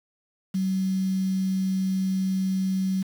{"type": "tone with quantisation", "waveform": "sine", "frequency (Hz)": 189.6, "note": "F#3", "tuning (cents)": 43, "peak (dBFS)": -22, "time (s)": [0.54, 3.03], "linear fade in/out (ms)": 10, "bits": 7, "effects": []}